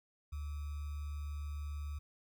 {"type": "tone with sample-and-hold", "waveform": "sine", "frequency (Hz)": 73.42, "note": "D2", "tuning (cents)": 0, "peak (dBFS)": -38, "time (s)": [0.32, 1.99], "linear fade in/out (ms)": 10, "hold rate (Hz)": 1225, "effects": []}